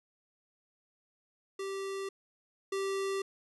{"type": "tone pair in turn", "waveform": "square", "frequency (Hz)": [390.1, 390.1], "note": ["G4", "G4"], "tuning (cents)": [-8, -8], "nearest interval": "unison", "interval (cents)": 0, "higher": "neither", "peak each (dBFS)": [-36, -32], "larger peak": "second", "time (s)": [[1.59, 2.09], [2.72, 3.22]], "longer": "neither", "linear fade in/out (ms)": 5, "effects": ["resampled to 24000 Hz"]}